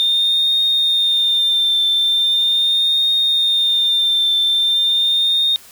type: tone with vibrato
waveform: triangle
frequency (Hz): 3623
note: A7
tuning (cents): +50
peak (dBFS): -10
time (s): 0-5.56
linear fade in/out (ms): 0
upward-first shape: triangle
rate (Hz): 0.4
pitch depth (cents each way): 35
effects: tanh soft clip ceiling -10 dBFS + white hiss -43 dBFS RMS until 5.71 s